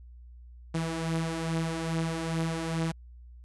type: beating tone pair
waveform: sawtooth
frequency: 161.7 / 164.1 Hz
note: E3 / E3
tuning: -33 / -8 cents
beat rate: 2.4 Hz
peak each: -31 / -26 dBFS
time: 0.74-2.92 s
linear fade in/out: 10 ms
effects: added 60 Hz sine -46 dBFS peak until 3.44 s + resampled to 24000 Hz